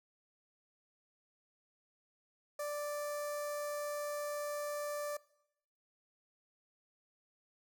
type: tone with notch filter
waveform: sawtooth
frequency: 587.3 Hz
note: D5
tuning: in tune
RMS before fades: -39 dBFS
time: 2.59-5.17 s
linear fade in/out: 5 ms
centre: 3100 Hz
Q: 0.64
effects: noise-tail reverb RT60 0.8 s tail -21 dB re dry